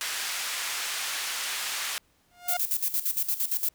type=band-pass noise; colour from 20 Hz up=pink; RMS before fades=-32 dBFS; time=0.01-1.98 s; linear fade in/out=0 ms; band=1500 to 12000 Hz; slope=12 dB/octave
type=tone with exponential growth; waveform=sawtooth; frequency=709 Hz; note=F5; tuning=26 cents sharp; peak=-21 dBFS; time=2.31-2.57 s; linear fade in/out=5 ms; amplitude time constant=56 ms
type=noise with tremolo; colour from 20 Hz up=violet; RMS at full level=-26 dBFS; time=2.48-3.69 s; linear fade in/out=5 ms; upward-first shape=square; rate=8.7 Hz; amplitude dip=75%
effects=pink hiss -66 dBFS RMS until 3.74 s